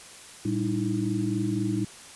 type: tone cluster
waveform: sine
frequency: 113.7 / 196.2 / 301.7 / 325.7 Hz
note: A#2 / G3 / D4 / E4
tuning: -43 / +2 / +47 / -21 cents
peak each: -30 dBFS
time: 0.45-1.85 s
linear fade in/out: 5 ms
effects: white hiss -46 dBFS RMS until 2.15 s + resampled to 24000 Hz